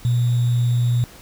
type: tone with sample-and-hold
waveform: sine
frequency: 120.8 Hz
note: B2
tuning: 38 cents flat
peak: -15 dBFS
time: 0.05-1.04 s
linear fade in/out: 0 ms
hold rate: 3675 Hz
effects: pink hiss -44 dBFS RMS until 1.21 s